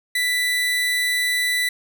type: tone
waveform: 30% pulse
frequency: 1980 Hz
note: B6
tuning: 4 cents sharp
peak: -16 dBFS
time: 0.15-1.69 s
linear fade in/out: 5 ms
effects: none